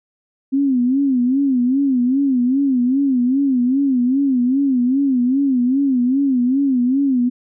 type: tone with vibrato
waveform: sine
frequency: 261.5 Hz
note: C4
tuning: 1 cent flat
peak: -13 dBFS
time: 0.52-7.3 s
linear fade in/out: 20 ms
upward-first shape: sine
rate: 2.5 Hz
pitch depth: 130 cents each way
effects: none